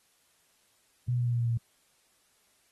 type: tone with pitch steps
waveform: sine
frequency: 123.47 / 122.4 / 121.35 / 120.3 / 119.26 / 118.24 / 117.22 / 116.2 Hz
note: B2 / B2 / B2 / B2 / A#2 / A#2 / A#2 / A#2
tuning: 0 / -15 / -30 / -45 / +40 / +25 / +10 / -5 cents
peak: -25 dBFS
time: 1.08-1.576 s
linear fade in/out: 5 ms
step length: 62 ms
effects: white hiss -68 dBFS RMS until 2.71 s + AAC 32 kbps